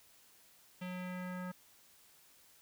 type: tone with low-pass filter sweep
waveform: square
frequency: 181.7 Hz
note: F#3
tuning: 31 cents flat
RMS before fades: -42 dBFS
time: 0.81-1.52 s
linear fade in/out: 10 ms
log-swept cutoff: 2800 to 1500 Hz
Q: 2.4
effects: white hiss -64 dBFS RMS until 2.61 s